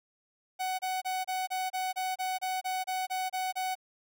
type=tone bursts; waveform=45% pulse; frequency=747 Hz; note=F#5; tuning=16 cents sharp; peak=-30 dBFS; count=14; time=0.59-3.754 s; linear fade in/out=20 ms; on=200 ms; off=28 ms; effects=none